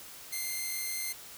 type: tone pair together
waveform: 5% pulse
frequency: 2085 / 2132 Hz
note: C7 / C7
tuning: -7 / +32 cents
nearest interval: unison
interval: 39 cents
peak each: -24 / -30 dBFS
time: 0.32-1.13 s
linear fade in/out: 10 ms
effects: white hiss -48 dBFS RMS until 1.37 s